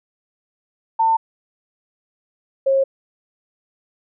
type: tone pair in turn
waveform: sine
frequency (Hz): 899 / 540.3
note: A5 / C#5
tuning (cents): +37 / -44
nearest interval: major sixth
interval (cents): 881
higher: first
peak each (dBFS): -13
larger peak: neither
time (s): 0.99-1.17 / 2.66-2.84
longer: neither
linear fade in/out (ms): 10
effects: none